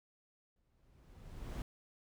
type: noise with exponential growth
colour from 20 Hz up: brown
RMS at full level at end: -39 dBFS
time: 0.56-1.62 s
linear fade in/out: 1 ms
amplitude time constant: 230 ms
effects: none